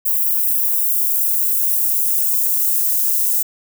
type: noise with high-pass filter sweep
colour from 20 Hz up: violet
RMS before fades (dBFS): -17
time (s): 0.05-3.43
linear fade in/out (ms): 10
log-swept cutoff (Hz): 11000 to 6600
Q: 0.83
effects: none